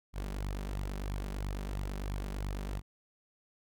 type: tone with flanger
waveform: sawtooth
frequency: 49 Hz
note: G1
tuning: in tune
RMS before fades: -37 dBFS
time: 0.13-2.82 s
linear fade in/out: 50 ms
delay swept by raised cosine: 0.88 to 5.28 ms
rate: 3 Hz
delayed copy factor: +0.55
effects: none